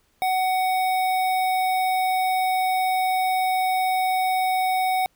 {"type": "tone with notch filter", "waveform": "square", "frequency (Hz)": 747, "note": "F#5", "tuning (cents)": 16, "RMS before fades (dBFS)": -22, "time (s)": [0.22, 5.06], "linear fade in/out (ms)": 0, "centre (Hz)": 6600, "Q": 0.97, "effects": ["pink hiss -65 dBFS RMS until 5.15 s"]}